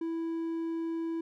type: tone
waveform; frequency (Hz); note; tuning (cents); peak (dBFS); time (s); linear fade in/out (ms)
triangle; 329.6; E4; 0; -29; 0.01-1.21; 5
effects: none